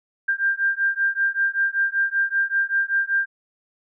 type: beating tone pair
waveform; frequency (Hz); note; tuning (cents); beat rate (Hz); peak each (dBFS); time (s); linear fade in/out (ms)
sine; 1588 / 1593.2; G6 / G6; +22 / +28; 5.2; -22; 0.28-3.26; 10
effects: none